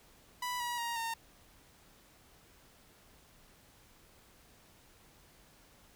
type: tone with pitch steps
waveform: sawtooth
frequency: 987.8 / 963 / 938.8 / 915.3 Hz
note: B5 / B5 / A#5 / A#5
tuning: 0 / -44 / +12 / -32 cents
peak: -31 dBFS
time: 0.42-1.14 s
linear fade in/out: 5 ms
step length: 180 ms
effects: pink hiss -62 dBFS RMS until 5.95 s